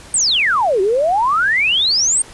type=exponential two-way sweep; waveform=sine; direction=down then up; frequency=8890 to 366.1 to 8890 Hz; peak=-12 dBFS; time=0.14-2.22 s; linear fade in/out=2 ms; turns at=0.81 s; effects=pink hiss -39 dBFS RMS until 2.33 s + resampled to 24000 Hz